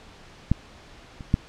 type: clicks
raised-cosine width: 5 ms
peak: -6 / -25 / -6 dBFS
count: 3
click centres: 0.516 / 1.208 / 1.341 s
effects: pink hiss -48 dBFS RMS until 1.48 s + low-pass 5000 Hz 12 dB/octave